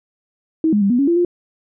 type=tone with pitch steps; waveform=sine; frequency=319.7 / 207.9 / 198.2 / 244 / 278.9 / 341.2 / 350.9 Hz; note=D#4 / G#3 / G3 / B3 / C#4 / F4 / F4; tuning=+47 / +2 / +19 / -21 / +11 / -40 / +8 cents; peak=-12 dBFS; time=0.64-1.249 s; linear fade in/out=2 ms; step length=87 ms; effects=none